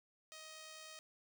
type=tone with amplitude modulation; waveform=5% pulse; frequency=628 Hz; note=D#5; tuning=16 cents sharp; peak=-39 dBFS; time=0.32-0.99 s; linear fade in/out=0 ms; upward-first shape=sine; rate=69.5 Hz; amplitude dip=25%; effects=none